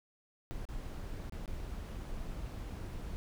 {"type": "noise with dropouts", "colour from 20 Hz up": "brown", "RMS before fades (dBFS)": -41, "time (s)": [0.51, 3.16], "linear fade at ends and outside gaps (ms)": 0, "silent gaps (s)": [[0.653, 0.688], [1.297, 1.323], [1.458, 1.478]], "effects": []}